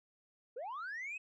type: linear sweep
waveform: sine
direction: up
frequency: 440 to 2600 Hz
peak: -38 dBFS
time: 0.56-1.18 s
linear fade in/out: 10 ms
effects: tanh soft clip ceiling -38 dBFS